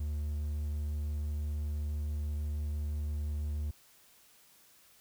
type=tone; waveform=triangle; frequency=74.5 Hz; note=D2; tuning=25 cents sharp; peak=-30 dBFS; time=0-3.71 s; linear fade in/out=5 ms; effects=white hiss -62 dBFS RMS until 5 s